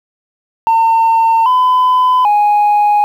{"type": "tone with pitch steps", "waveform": "sine", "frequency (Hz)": [906, 1009, 830], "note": ["A#5", "B5", "G#5"], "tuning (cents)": [-50, 37, -1], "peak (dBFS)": -5, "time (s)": [0.67, 3.04], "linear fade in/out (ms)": 0, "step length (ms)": 790, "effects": ["tanh soft clip ceiling -6 dBFS", "7-bit"]}